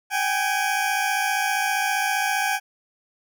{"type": "tone pair together", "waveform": "20% pulse", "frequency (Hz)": [770, 825.1], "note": ["G5", "G#5"], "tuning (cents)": [-31, -12], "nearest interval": "minor second", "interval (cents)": 119, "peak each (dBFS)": -19, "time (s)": [0.1, 2.6], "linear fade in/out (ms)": 50, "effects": []}